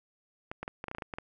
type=clicks; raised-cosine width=0.5 ms; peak=-22 dBFS; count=11; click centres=0.515 / 0.63 / 0.679 / 0.841 / 0.883 / 0.914 / 0.949 / 0.984 / 1.022 / 1.138 / 1.185 s; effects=none